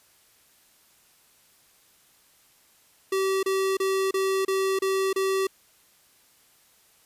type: tone bursts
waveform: square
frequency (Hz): 384.7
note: G4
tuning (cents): -33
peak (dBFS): -23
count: 7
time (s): 3.12-5.47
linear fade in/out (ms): 5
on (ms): 310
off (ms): 30
effects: white hiss -60 dBFS RMS until 7.05 s + resampled to 32000 Hz